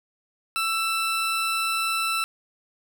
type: tone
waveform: 20% pulse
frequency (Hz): 1329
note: E6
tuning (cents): +14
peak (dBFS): -18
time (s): 0.56-2.24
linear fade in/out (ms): 0
effects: none